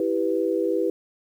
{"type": "chord", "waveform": "sine", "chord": "E minor", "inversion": "none", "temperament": "equal", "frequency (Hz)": [329.6, 392, 493.9], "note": ["E4", "G4", "B4"], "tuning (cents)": [0, 0, 0], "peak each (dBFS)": -25, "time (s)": [0, 0.9], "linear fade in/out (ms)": 2, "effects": ["9-bit"]}